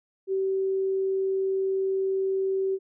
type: tone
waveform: sine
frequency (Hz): 384.3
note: G4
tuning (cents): -34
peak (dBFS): -23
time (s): 0.27-2.79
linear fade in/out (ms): 50
effects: none